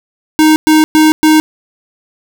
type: tone bursts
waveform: square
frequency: 311.1 Hz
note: D#4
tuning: in tune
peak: -5 dBFS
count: 4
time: 0.39-1.4 s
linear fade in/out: 0 ms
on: 170 ms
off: 110 ms
effects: none